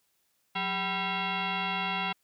sine tone with frequency modulation, 987.8 Hz, B5, in tune, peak -28 dBFS, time 0.55-2.13 s, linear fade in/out 10 ms, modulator 585 Hz, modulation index 4.2, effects white hiss -73 dBFS RMS until 2.23 s

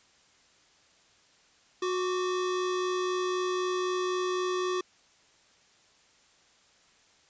square tone pair together, 365.3 / 1159.8 Hz, F#4 / D6, -22 / -22 cents, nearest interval octave + minor sixth, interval 2000 cents, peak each -29 / -36 dBFS, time 1.82-4.81 s, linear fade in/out 5 ms, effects white hiss -62 dBFS RMS until 7.29 s + resampled to 16000 Hz

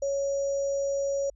sine tone with sample-and-hold, 556 Hz, C#5, 5 cents sharp, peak -25 dBFS, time 0.02-1.3 s, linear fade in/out 5 ms, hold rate 6300 Hz, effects added 50 Hz sine -54 dBFS peak until 1.35 s + resampled to 24000 Hz

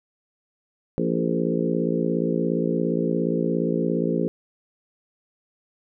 harmonic tone with a mistuned harmonic, 57.2 Hz, A#1, 32 cents flat, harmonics 3 / 4 / 5 / 6 / 7 / 8 / 9, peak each -26 / -27 / -28 / -29 / -29 / -30 / -31 dBFS, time 0.98-4.28 s, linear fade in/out 0 ms, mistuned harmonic 7, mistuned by +28 cents, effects none

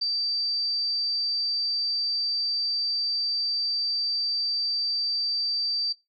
sine tone, 4656 Hz, D8, 16 cents flat, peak -23 dBFS, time 0.01-5.93 s, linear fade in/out 10 ms, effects noise-tail reverb RT60 0.2 s tail -20 dB re dry

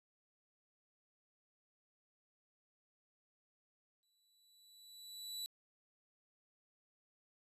sawtooth tone with exponential growth, 3951 Hz, B7, in tune, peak -37 dBFS, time 4.03-5.46 s, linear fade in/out 0 ms, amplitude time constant 310 ms, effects resampled to 32000 Hz

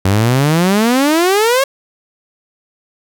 sawtooth exponential sweep, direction up, 92.5 to 557 Hz, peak -6 dBFS, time 0.05-1.64 s, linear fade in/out 5 ms, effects none

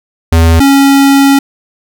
square tone pair in turn, 82.41 / 276.4 Hz, E2 / C#4, 0 / -5 cents, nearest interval octave + major sixth, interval 2095 cents, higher second, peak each -4 dBFS, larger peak neither, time 0.32-0.6 / 0.6-1.39 s, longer second, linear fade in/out 5 ms, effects none

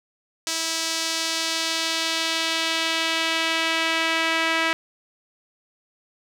sawtooth tone with band-pass filter sweep, 326.1 Hz, E4, 19 cents flat, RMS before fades -24 dBFS, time 0.47-4.73 s, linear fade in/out 0 ms, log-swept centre 5800 to 2200 Hz, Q 1.3, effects none

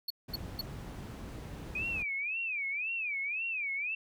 square tone bursts, 4378 Hz, C#8, 22 cents flat, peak -33 dBFS, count 3, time 0.08-0.612 s, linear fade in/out 5 ms, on 24 ms, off 230 ms
brown noise, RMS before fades -39 dBFS, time 0.28-2.03 s, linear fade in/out 10 ms
sine tone with vibrato, 2441 Hz, D#7, 34 cents flat, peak -32 dBFS, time 1.75-3.95 s, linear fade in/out 5 ms, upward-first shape sine, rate 1.9 Hz, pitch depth 200 cents each way
effects high-pass 60 Hz 12 dB/octave

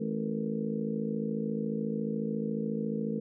harmonic tone with a mistuned harmonic, 54.1 Hz, A1, 29 cents flat, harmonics 3 / 4 / 5 / 6 / 7 / 8 / 9, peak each -38 / -32 / -40 / -44 / -46 / -37 / -42 dBFS, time 0-3.2 s, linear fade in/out 10 ms, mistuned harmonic 8, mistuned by +78 cents, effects none

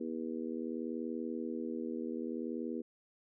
harmonic tone, 80.6 Hz, E2, 38 cents flat, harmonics 3 / 4 / 5 / 6, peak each -39 / -41 / -43 / -45 dBFS, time 0-2.82 s, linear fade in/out 10 ms, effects none

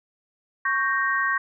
sine chord, G diminished, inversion second, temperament equal, 1108.7 / 1568 / 1864.7 Hz, Db6 / G6 / Bb6, 0 / 0 / 0 cents, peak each -25 dBFS, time 0.65-1.38 s, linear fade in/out 5 ms, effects none

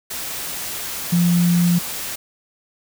sine tone in noise, 174 Hz, F3, 6 cents flat, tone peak -13 dBFS, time 1.12-1.79 s, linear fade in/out 10 ms, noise white, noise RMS -28 dBFS, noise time 0.1-2.16 s, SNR +12 dB, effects none

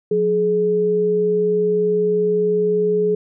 sine tone pair together, 179.43 / 422.7 Hz, F3 / G#4, +47 / +31 cents, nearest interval octave + minor third, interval 1484 cents, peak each -24 / -15 dBFS, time 0.11-3.15 s, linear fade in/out 5 ms, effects none

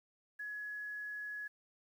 sine tone with quantisation, 1686 Hz, G#6, 26 cents sharp, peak -40 dBFS, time 0.39-1.48 s, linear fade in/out 10 ms, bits 11, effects none

